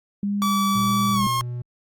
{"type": "tone with vibrato", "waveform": "sine", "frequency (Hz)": 201, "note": "G3", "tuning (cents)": 44, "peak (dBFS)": -21, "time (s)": [0.23, 1.27], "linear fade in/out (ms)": 2, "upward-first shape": "sine", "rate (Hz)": 1.6, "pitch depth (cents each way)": 17}
{"type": "tone with pitch glide", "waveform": "45% pulse", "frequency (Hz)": [1150, 1073], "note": ["D6", "C6"], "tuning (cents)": [-37, 43], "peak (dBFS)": -21, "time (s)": [0.42, 1.41], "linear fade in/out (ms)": 0, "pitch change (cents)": -120, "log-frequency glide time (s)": [1.13, 1.23]}
{"type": "tone", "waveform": "triangle", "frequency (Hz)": 121.9, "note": "B2", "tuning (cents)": -22, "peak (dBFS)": -25, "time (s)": [0.75, 1.62], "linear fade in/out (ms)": 5}
{"effects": ["Opus 48 kbps"]}